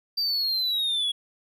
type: linear sweep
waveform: triangle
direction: down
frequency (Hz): 4699 to 3322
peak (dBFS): -22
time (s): 0.17-1.12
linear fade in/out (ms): 10
effects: none